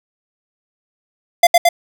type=tone with echo; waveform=square; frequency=691 Hz; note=F5; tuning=19 cents flat; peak=-5 dBFS; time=1.43-1.47 s; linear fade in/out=5 ms; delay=110 ms; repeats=2; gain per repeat=-2 dB; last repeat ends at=1.69 s; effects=none